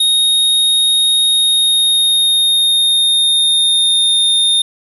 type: tone with pitch glide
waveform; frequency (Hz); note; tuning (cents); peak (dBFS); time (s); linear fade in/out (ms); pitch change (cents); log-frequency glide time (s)
square; 3729 to 3652; A#7 to A#7; 0 to -36; -10; 0-4.62; 5; -36; 1.26-4.23
effects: 7-bit